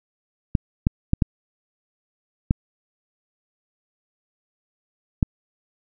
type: clicks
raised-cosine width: 5 ms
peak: -4 dBFS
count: 6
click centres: 0.552 / 0.869 / 1.134 / 1.222 / 2.509 / 5.228 s
effects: none